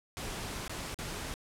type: noise with dropouts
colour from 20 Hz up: pink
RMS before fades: -39 dBFS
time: 0.17-1.34 s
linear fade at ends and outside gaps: 0 ms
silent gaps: 0.679-0.695 / 0.944-0.988 s
effects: low-pass 11000 Hz 12 dB/octave